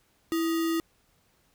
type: tone with sample-and-hold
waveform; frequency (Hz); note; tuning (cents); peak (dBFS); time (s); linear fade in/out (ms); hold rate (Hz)
sine; 329.6; E4; 0; -24; 0.32-0.8; 0; 1575
effects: pink hiss -67 dBFS RMS until 1.54 s

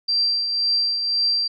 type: tone with tremolo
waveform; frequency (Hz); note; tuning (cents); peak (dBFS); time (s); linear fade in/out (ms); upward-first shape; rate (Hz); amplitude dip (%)
sine; 4711; D8; +5; -16; 0.08-1.48; 10; triangle; 1.9; 50
effects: none

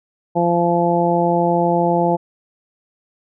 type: harmonic tone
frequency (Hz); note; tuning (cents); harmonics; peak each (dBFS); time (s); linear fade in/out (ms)
172.2; F3; -24; 1 / 2 / 3 / 4 / 5; -20 / -20 / -20 / -20 / -20; 0.35-2.17; 20
effects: none

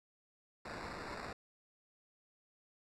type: noise with sample-and-hold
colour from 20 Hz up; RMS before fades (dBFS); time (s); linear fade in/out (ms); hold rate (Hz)
blue; -45; 0.65-1.33; 5; 3150
effects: low-pass 6000 Hz 12 dB/octave

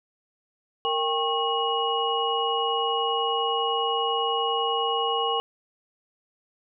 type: tone cluster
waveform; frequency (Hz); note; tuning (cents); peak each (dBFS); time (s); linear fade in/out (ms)
sine; 462.8 / 792 / 1090 / 2900; A#4 / G5 / C#6 / F#7; -13 / +18 / -29 / -35; -28; 0.85-5.4; 0
effects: none

